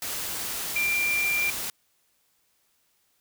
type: tone in noise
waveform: sine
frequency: 2374 Hz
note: D7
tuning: 18 cents sharp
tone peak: -23 dBFS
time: 0.76-1.5 s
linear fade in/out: 2 ms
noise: white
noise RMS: -32 dBFS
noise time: 0.02-1.7 s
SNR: +6 dB
effects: white hiss -69 dBFS RMS until 3.2 s